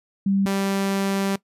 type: tone pair in turn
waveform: sine / sawtooth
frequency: 196 / 196 Hz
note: G3 / G3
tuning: 0 / 0 cents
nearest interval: unison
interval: 0 cents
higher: neither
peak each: -17 dBFS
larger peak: neither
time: 0.26-0.46 / 0.46-1.36 s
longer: second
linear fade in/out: 5 ms
effects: noise-tail reverb RT60 0.1 s tail -20 dB re dry + resampled to 32000 Hz